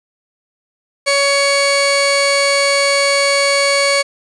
sawtooth tone pair together, 560 / 2240 Hz, C#5 / C#7, +18 / +18 cents, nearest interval 2 octaves, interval 2400 cents, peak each -10 dBFS, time 1.06-4.03 s, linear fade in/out 20 ms, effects resampled to 22050 Hz + 7-bit

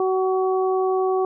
harmonic tone, 375.9 Hz, F#4, 27 cents sharp, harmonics 1 / 2 / 3, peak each -19 / -25 / -29 dBFS, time 0-1.25 s, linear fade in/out 2 ms, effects none

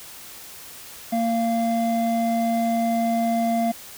triangle tone pair together, 230 / 690.1 Hz, A#3 / F5, -23 / -21 cents, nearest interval octave + perfect fifth, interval 1902 cents, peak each -20 dBFS, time 1.12-3.72 s, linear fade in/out 10 ms, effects white hiss -41 dBFS RMS until 3.97 s

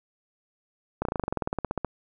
slowing click train, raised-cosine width 1 ms, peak -13 dBFS, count 18, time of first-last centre 1.02-1.847 s, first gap 32 ms, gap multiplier 1.05, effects none

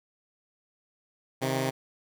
10% pulse tone pair together, 132.27 / 157.3 Hz, C3 / D#3, +19 / +19 cents, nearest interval minor third, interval 300 cents, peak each -19 / -25 dBFS, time 1.41-1.71 s, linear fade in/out 20 ms, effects none

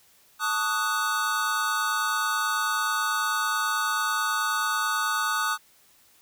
square chord, D# half-diminished seventh, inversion second, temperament equal with one note detuned, 880 / 1135.3 / 1244.5 / 1480 Hz, A5 / C#6 / D#6 / F#6, 0 / +41 / 0 / 0 cents, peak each -34 / -34 / -28 / -29 dBFS, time 0.39-5.58 s, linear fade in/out 50 ms, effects white hiss -59 dBFS RMS until 6.21 s

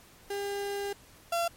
35% pulse tone pair in turn, 401.9 / 681.8 Hz, G4 / F5, +43 / -42 cents, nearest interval major sixth, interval 915 cents, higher second, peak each -30 / -25 dBFS, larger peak second, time 0.3-0.93 / 1.32-1.48 s, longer first, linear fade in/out 5 ms, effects pink hiss -56 dBFS RMS until 1.56 s + MP3 64 kbps

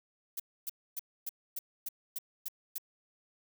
violet noise bursts, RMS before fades -37 dBFS, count 9, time 0.37-2.782 s, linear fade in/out 5 ms, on 28 ms, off 270 ms, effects none

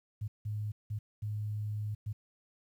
sine tone bursts at uneven times, 105.7 Hz, G#2, 31 cents sharp, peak -33 dBFS, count 5, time 0.21-0.28 / 0.45-0.72 / 0.9-0.99 / 1.22-1.95 / 2.06-2.13 s, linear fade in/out 10 ms, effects 11-bit

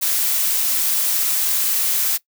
blue noise, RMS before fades -19 dBFS, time 0.01-2.18 s, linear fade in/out 20 ms, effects noise-tail reverb RT60 0.1 s tail -20 dB re dry

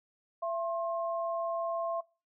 sine tone pair together, 671.5 / 1066 Hz, E5 / C6, +32 / +32 cents, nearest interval minor sixth, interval 800 cents, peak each -32 / -36 dBFS, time 0.42-2.01 s, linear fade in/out 10 ms, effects noise-tail reverb RT60 0.3 s tail -22 dB re dry

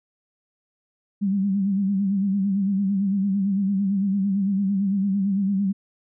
sine tone with vibrato, 196.6 Hz, G3, 5 cents sharp, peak -19 dBFS, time 1.21-5.73 s, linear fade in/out 20 ms, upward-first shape sine, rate 8.9 Hz, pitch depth 68 cents each way, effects none

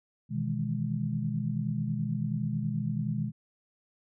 sine chord, E major seventh, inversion second, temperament equal, 123.47 / 155.56 / 164.81 / 207.7 Hz, B2 / D#3 / E3 / G#3, 0 / 0 / 0 / 0 cents, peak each -33 / -33 / -37 / -33 dBFS, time 0.29-3.32 s, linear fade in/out 50 ms, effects none

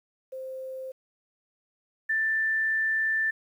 sine tone pair in turn, 523.3 / 1771.4 Hz, C5 / A6, 0 / +11 cents, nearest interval octave + major sixth, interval 2111 cents, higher second, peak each -34 / -23 dBFS, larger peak second, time 0.32-0.92 / 2.09-3.31 s, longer second, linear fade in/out 10 ms, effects 10-bit

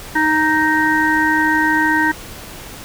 harmonic tone, 311.1 Hz, D#4, in tune, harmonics 1 / 3 / 5 / 6, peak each -18 / -18 / -18 / -18 dBFS, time 0.15-2.12 s, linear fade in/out 10 ms, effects pink hiss -34 dBFS RMS until 2.84 s

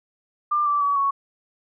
sine tone with pitch steps, 1193 / 1165.1 / 1137.8 / 1111.2 Hz, D6 / D6 / C#6 / C#6, +27 / -14 / +45 / +4 cents, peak -18 dBFS, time 0.51-1.11 s, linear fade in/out 10 ms, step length 150 ms, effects none

